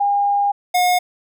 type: tone pair in turn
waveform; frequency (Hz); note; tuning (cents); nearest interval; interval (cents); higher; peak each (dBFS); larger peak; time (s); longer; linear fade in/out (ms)
sine / square; 809 / 720.7; G#5 / F#5; -46 / -46; major second; 200; first; -14; neither; 0-0.52 / 0.74-0.99; first; 10
effects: none